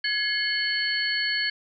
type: tone cluster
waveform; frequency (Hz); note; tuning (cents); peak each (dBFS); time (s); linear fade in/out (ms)
sine; 1683 / 2157 / 3056 / 4417; G#6 / C#7 / G7 / C#8; +23 / -48 / -45 / -7; -27 / -31 / -33 / -27; 0.04-1.5; 5
effects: none